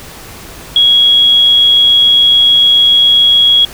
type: tone with amplitude modulation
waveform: sine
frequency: 3320 Hz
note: G#7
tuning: 1 cent flat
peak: -3 dBFS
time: 0.76-3.65 s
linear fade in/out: 2 ms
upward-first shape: sine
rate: 127 Hz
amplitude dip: 25%
effects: pink hiss -31 dBFS RMS until 3.73 s